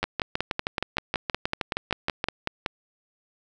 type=two click trains; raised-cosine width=0.3 ms; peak=-9 / -9 dBFS; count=15 / 15; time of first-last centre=0.04-2.241 / 0.03-2.662 s; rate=6.36 / 5.32 Hz; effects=none